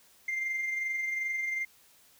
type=tone with amplitude modulation; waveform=sine; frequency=2098 Hz; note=C7; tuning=4 cents sharp; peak=-26 dBFS; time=0.28-1.65 s; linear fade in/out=5 ms; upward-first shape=sine; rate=22.6 Hz; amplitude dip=45%; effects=tanh soft clip ceiling -27 dBFS + white hiss -61 dBFS RMS until 2.19 s